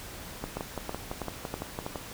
two click trains, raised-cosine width 1 ms, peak -19 / -18 dBFS, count 10 / 5, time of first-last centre 0.44-1.958 / 0.57-1.864 s, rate 5.93 / 3.09 Hz, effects pink hiss -43 dBFS RMS until 2.13 s

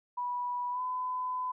sine tone with pitch glide, 980 to 1008.1 Hz, B5 to B5, -14 to +35 cents, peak -31 dBFS, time 0.17-1.52 s, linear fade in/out 10 ms, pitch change +49 cents, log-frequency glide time 0.71-0.81 s, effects none

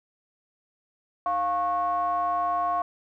triangle ring-modulated tone, 196.1 Hz, G3, 1 cent sharp, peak -18 dBFS, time 1.26-2.82 s, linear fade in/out 2 ms, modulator 900 Hz, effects none

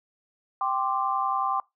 sine chord, G suspended fourth, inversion none, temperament just, 784 / 1045.3 / 1176 Hz, G5 / C6 / D6, 0 / -2 / +2 cents, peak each -28 dBFS, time 0.61-1.6 s, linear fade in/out 2 ms, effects noise-tail reverb RT60 0.2 s tail -23 dB re dry

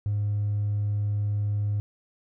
sine tone with hard clipping, 103.2 Hz, G#2, 10 cents flat, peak -24 dBFS, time 0.06-1.8 s, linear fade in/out 0 ms, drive 1 dB, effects none

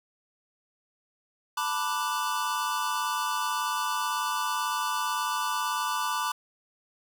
square chord, B minor seventh, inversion third, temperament equal with one note detuned, 889.7 / 987.8 / 1174.7 / 1480 Hz, A5 / B5 / D6 / F#6, +19 / 0 / 0 / 0 cents, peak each -35 / -32 / -32 / -37 dBFS, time 1.57-6.32 s, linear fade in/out 5 ms, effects none

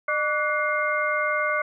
sine tone cluster, 605 / 1153 / 1474 / 2116 Hz, D#5 / D6 / F#6 / C7, -49 / -32 / -7 / +19 cents, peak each -27 dBFS, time 0.08-1.62 s, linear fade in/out 5 ms, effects none

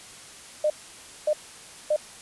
sine tone bursts, 606 Hz, D#5, 46 cents flat, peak -19 dBFS, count 3, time 0.64-1.963 s, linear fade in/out 5 ms, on 61 ms, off 570 ms, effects white hiss -45 dBFS RMS until 2.21 s + resampled to 24000 Hz

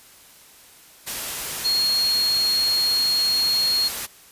sine tone in noise, 4287 Hz, C8, 41 cents sharp, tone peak -18 dBFS, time 1.64-3.89 s, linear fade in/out 20 ms, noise white, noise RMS -29 dBFS, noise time 1.06-4.07 s, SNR +8 dB, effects white hiss -49 dBFS RMS until 4.31 s + resampled to 32000 Hz

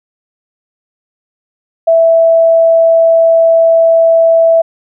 sine tone, 659.3 Hz, E5, in tune, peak -4 dBFS, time 1.87-4.62 s, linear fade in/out 10 ms, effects none

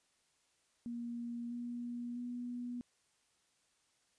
sine tone with pitch steps, 236.9 / 240.2 / 243.6 Hz, A#3 / B3 / B3, +28 / -48 / -24 cents, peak -39 dBFS, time 0.86-2.81 s, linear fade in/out 0 ms, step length 650 ms, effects white hiss -75 dBFS RMS until 4.18 s + resampled to 22050 Hz

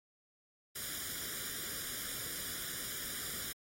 white noise with comb filter, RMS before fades -41 dBFS, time 0.75-3.53 s, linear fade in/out 10 ms, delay 0.57 ms, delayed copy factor +0.8, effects AAC 48 kbps

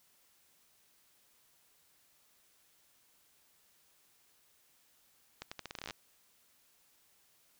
accelerating click train, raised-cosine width 0.2 ms, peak -24 dBFS, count 14, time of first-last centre 5.42-5.908 s, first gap 95 ms, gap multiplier 0.82, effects white hiss -69 dBFS RMS until 7.59 s

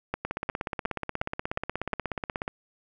two click trains, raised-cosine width 0.5 ms, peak -15 / -13 dBFS, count 38 / 6, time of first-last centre 0.25-2.479 / 0.14-1.932 s, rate 16.6 / 2.79 Hz, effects none

